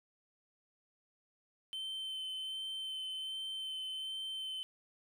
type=tone with vibrato; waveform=triangle; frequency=3082 Hz; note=G7; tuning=30 cents flat; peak=-37 dBFS; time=1.73-4.63 s; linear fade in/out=0 ms; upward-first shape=sine; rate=1.3 Hz; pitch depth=12 cents each way; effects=none